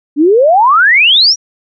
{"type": "exponential sweep", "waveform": "sine", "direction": "up", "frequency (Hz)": [275.1, 5920], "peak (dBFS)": -4, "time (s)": [0.16, 1.36], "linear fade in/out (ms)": 50, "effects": []}